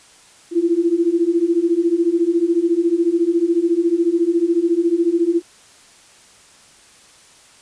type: beating tone pair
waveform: sine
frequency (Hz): 331 / 345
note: E4 / F4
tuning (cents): +7 / -21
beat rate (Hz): 14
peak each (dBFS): -18 / -16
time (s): 0.51-5.42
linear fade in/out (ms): 50
effects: white hiss -48 dBFS RMS until 7.61 s + resampled to 22050 Hz